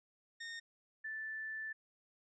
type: tone pair in turn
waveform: sawtooth / sine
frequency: 1839 / 1759.1 Hz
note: A#6 / A6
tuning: -24 / -1 cents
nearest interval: minor second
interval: 77 cents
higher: first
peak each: -40 / -40 dBFS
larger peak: neither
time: 0.4-0.6 / 1.04-1.73 s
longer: second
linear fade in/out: 10 ms
effects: resampled to 16000 Hz